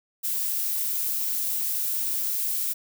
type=noise; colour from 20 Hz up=violet; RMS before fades=-27 dBFS; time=0.23-2.74 s; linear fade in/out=20 ms; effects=none